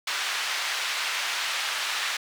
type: band-pass noise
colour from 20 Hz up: white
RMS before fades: -29 dBFS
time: 0.07-2.17 s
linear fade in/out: 5 ms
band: 1100 to 3600 Hz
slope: 12 dB/octave
effects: none